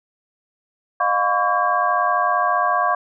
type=tone cluster; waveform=sine; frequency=614 / 709 / 1017 / 1128 / 1611 Hz; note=D#5 / F5 / C6 / C#6 / G6; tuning=-23 / +26 / -50 / +30 / +47 cents; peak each=-27 / -21 / -25 / -19 / -25 dBFS; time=1-2.95 s; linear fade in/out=5 ms; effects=none